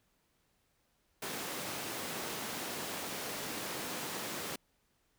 pink high-pass noise, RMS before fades -40 dBFS, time 1.22-4.56 s, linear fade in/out 5 ms, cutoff 210 Hz, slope 12 dB/octave, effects pink hiss -75 dBFS RMS until 5.18 s

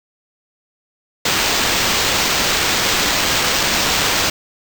white noise with sample-and-hold, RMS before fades -17 dBFS, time 1.25-4.3 s, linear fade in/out 5 ms, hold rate 11025 Hz, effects none

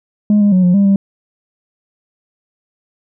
sine tone with pitch steps, 208.6 / 204.3 / 184.3 / 178.4 / 199.6 / 196.9 Hz, G#3 / G#3 / F#3 / F3 / G3 / G3, +8 / -28 / -7 / +37 / +32 / +8 cents, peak -5 dBFS, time 0.3-0.96 s, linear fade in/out 2 ms, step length 110 ms, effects tanh soft clip ceiling -6 dBFS

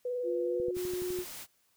sine tone with vibrato, 493.9 Hz, B4, in tune, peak -31 dBFS, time 0.05-0.71 s, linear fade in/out 5 ms, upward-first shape sine, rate 20 Hz, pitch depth 25 cents each way
sine tone with pitch glide, 352 to 361.5 Hz, F4 to F#4, +14 to -40 cents, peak -32 dBFS, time 0.23-1.25 s, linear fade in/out 50 ms, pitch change +46 cents, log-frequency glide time 0.43-0.64 s
click train, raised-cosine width 3 ms, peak -32 dBFS, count 8, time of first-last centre 0.6-1.188 s, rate 11.9 Hz
white noise, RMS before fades -44 dBFS, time 0.74-1.47 s, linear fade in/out 50 ms
effects white hiss -71 dBFS RMS until 1.76 s

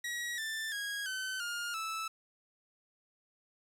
sawtooth tone with pitch steps, 1911 / 1772.8 / 1644.5 / 1525.5 / 1415.2 / 1312.8 Hz, A#6 / A6 / G#6 / G6 / F6 / E6, +43 / +13 / -18 / -48 / +23 / -8 cents, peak -32 dBFS, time 0.04-2.08 s, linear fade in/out 5 ms, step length 340 ms, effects low-pass 12000 Hz 12 dB/octave + 10-bit

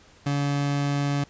30% pulse tone, 142.5 Hz, C#3, 48 cents sharp, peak -20 dBFS, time 0.26-1.24 s, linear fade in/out 5 ms, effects pink hiss -54 dBFS RMS until 1.29 s + resampled to 16000 Hz

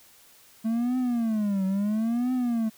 triangle tone with vibrato, 220 Hz, A3, in tune, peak -21 dBFS, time 0.64-2.7 s, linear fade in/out 20 ms, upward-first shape triangle, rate 0.74 Hz, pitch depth 270 cents each way, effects white hiss -55 dBFS RMS until 2.77 s

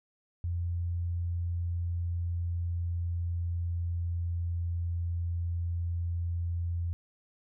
sine tone with pitch glide, 86.4 to 85.7 Hz, F2 to F2, -18 to -32 cents, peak -29 dBFS, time 0.44-6.93 s, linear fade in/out 0 ms, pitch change -14 cents, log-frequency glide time 1.1-4.74 s, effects none

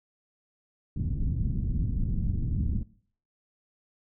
pink low-pass noise, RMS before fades -28 dBFS, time 0.96-2.83 s, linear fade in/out 5 ms, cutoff 210 Hz, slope 24 dB/octave, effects noise-tail reverb RT60 0.5 s tail -18 dB re dry

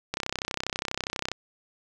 click train, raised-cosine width 0.2 ms, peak -11 dBFS, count 39, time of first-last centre 0.14-1.316 s, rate 32.3 Hz, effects none

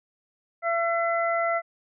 harmonic tone, 675 Hz, E5, 41 cents sharp, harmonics 1 / 2 / 3, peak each -24 / -28 / -30 dBFS, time 0.62-1.62 s, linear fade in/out 50 ms, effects none

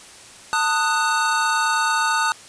square chord, D# diminished, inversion second, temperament equal with one note detuned, 893.8 / 1244.5 / 1480 Hz, A5 / D#6 / F#6, +27 / 0 / 0 cents, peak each -23 dBFS, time 0.53-2.32 s, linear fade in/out 0 ms, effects white hiss -43 dBFS RMS until 2.48 s + resampled to 22050 Hz

